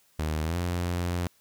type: tone with pitch glide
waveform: sawtooth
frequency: 77.78 to 87.81 Hz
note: D#2 to F2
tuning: 0 to +10 cents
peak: -23 dBFS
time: 0.19-1.27 s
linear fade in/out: 0 ms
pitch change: +210 cents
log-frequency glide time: 0.43-0.57 s
effects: white hiss -64 dBFS RMS until 1.4 s